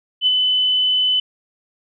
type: tone with ADSR envelope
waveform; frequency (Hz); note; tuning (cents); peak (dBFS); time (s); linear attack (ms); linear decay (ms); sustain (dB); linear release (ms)
sine; 3014; F#7; +31; -11; 0.21-1.2; 56; 31; -3; 5
effects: none